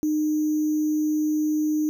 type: tone with sample-and-hold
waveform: sine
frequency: 305.6 Hz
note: D#4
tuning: 31 cents flat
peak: -20 dBFS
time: 0.03-1.89 s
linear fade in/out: 0 ms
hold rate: 6300 Hz
effects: none